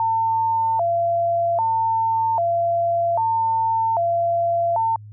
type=tone with vibrato; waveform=sine; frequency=784 Hz; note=G5; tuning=in tune; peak=-17 dBFS; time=0-4.96 s; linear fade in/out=2 ms; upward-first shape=square; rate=0.63 Hz; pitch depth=240 cents each way; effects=added 105 Hz sine -37 dBFS peak until 5.12 s